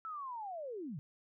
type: linear sweep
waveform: sine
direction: down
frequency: 1333 to 123.47 Hz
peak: -40 dBFS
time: 0.05-0.99 s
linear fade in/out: 0 ms
effects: none